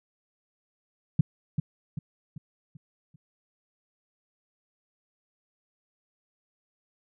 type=tone with echo; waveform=sine; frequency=150 Hz; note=D3; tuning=37 cents sharp; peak=-14 dBFS; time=1.19-1.21 s; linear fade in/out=5 ms; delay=390 ms; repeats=5; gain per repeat=-7 dB; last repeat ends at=3.16 s; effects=none